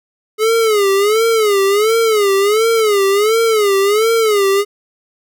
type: tone with vibrato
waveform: square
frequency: 422.9 Hz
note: G#4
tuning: 31 cents sharp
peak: -11 dBFS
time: 0.38-4.65 s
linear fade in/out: 50 ms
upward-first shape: sine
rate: 1.4 Hz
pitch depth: 140 cents each way
effects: none